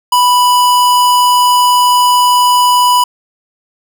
square tone, 987.8 Hz, B5, in tune, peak -7 dBFS, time 0.12-3.04 s, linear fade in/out 5 ms, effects none

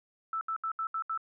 sine tone bursts, 1319 Hz, E6, 1 cent sharp, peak -30 dBFS, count 6, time 0.33-1.176 s, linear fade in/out 2 ms, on 81 ms, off 72 ms, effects none

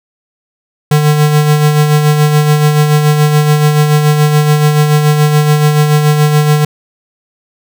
square tone with tremolo, 150 Hz, D3, 37 cents sharp, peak -5 dBFS, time 0.91-6.65 s, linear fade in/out 5 ms, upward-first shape sine, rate 7 Hz, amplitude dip 45%, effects none

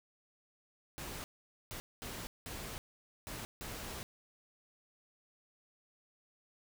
pink noise bursts at uneven times, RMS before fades -44 dBFS, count 6, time 0.98-1.24 / 1.71-1.8 / 2.02-2.27 / 2.46-2.78 / 3.27-3.45 / 3.61-4.03 s, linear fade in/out 0 ms, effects none

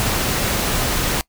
pink noise, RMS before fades -20 dBFS, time 0-1.21 s, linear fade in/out 0 ms, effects noise-tail reverb RT60 0.1 s tail -22 dB re dry

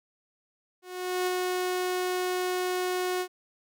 sawtooth tone with ADSR envelope, 364.7 Hz, F#4, 25 cents flat, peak -21 dBFS, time 0.82-3.28 s, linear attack 450 ms, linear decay 22 ms, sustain -2 dB, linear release 74 ms, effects none

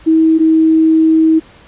sine tone pair in turn, 321 / 319.8 Hz, E4 / D#4, -46 / +48 cents, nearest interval unison, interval 6 cents, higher first, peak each -6 dBFS, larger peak neither, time 0.06-0.39 / 0.39-1.4 s, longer second, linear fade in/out 20 ms, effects pink hiss -42 dBFS RMS until 1.67 s + resampled to 8000 Hz

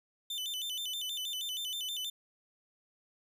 40% pulse tone with vibrato, 3278 Hz, G#7, 23 cents flat, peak -34 dBFS, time 0.3-2.1 s, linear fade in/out 5 ms, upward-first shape square, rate 6.3 Hz, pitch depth 150 cents each way, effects none

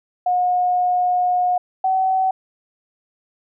sine tone pair in turn, 722 / 757.4 Hz, F#5 / F#5, -43 / +40 cents, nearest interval minor second, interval 83 cents, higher second, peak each -15 / -15 dBFS, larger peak neither, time 0.26-1.58 / 1.84-2.31 s, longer first, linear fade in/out 5 ms, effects none

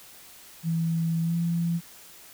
sine tone with pitch glide, 164.81 to 169.35 Hz, E3 to E3, 0 to +47 cents, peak -23 dBFS, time 0.63-1.81 s, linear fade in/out 50 ms, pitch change +47 cents, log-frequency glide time 1.22-1.36 s, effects white hiss -49 dBFS RMS until 2.33 s

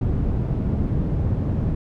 white low-pass noise, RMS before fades -22 dBFS, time 0.01-1.75 s, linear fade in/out 5 ms, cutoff 150 Hz, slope 12 dB/octave, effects none

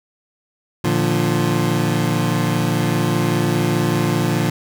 25% pulse chord, Bb major, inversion none, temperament equal with one note detuned, 116.54 / 149.66 / 174.61 Hz, Bb2 / D3 / F3, 0 / +33 / 0 cents, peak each -17 dBFS, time 0.84-4.5 s, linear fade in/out 5 ms, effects none

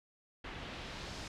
pink noise with low-pass filter sweep, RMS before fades -45 dBFS, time 0.44-1.28 s, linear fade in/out 5 ms, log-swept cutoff 2700 to 5800 Hz, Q 1.3, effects none

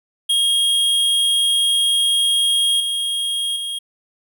square tone with level steps, 3258 Hz, G#7, 34 cents flat, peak -15 / -20 / -24 dBFS, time 0.29-3.79 s, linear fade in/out 10 ms, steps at 2.8 / 3.56 s, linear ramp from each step 2 ms, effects none

